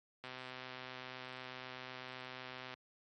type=click train; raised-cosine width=0.3 ms; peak=-30 dBFS; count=321; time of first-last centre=0.24-2.74 s; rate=128 Hz; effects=high-pass 100 Hz 12 dB/octave + MP3 48 kbps